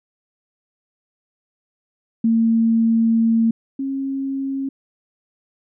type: tone pair in turn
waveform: sine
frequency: 227.1 / 271.2 Hz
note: A#3 / C#4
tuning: -45 / -38 cents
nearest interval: minor third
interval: 307 cents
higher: second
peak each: -13 / -21 dBFS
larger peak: first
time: 2.24-3.51 / 3.79-4.69 s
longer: first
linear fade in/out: 5 ms
effects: none